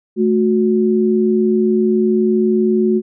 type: tone pair together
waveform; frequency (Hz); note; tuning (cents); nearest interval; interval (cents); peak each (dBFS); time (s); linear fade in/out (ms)
sine; 218.2 / 365.9; A3 / F#4; -14 / -19; major sixth; 895; -14; 0.16-3.02; 50
effects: none